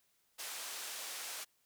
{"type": "band-pass noise", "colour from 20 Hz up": "white", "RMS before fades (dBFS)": -44, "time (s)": [0.38, 1.45], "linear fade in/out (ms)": 20, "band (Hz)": [550, 10000], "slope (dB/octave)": 12, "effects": ["white hiss -75 dBFS RMS until 1.65 s"]}